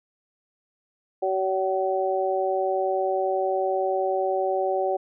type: harmonic tone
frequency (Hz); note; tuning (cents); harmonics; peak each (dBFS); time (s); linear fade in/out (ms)
189.5; F#3; +42; 2 / 3 / 4; -26 / -26 / -26; 1.22-4.97; 10
effects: none